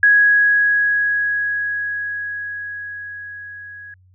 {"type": "tone with level ramp", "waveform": "sine", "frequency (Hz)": 1663, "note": "G#6", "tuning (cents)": 2, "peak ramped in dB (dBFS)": [-8, -34], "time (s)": [0.03, 3.94], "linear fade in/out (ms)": 2, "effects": ["added 92 Hz sine -49 dBFS peak until 4.14 s"]}